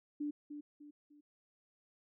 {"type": "tone with echo", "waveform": "sine", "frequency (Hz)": 294.1, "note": "D4", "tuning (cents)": 3, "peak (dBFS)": -35, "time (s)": [0.2, 0.31], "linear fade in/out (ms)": 10, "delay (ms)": 300, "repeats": 3, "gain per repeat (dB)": -8, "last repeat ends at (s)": 1.21, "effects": []}